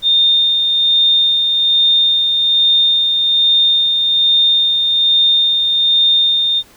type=tone with tremolo; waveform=sine; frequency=3639 Hz; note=A#7; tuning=42 cents flat; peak=-8 dBFS; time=0.02-6.63 s; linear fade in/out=50 ms; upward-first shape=sine; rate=1.2 Hz; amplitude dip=35%; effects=pink hiss -45 dBFS RMS until 6.76 s